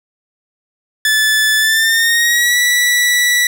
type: tone with pitch glide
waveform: sawtooth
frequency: 1740 to 1953.1 Hz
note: A6 to B6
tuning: -20 to -20 cents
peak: -7 dBFS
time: 1.05-3.47 s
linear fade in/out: 2 ms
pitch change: +200 cents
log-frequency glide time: 1.58-2.58 s
effects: none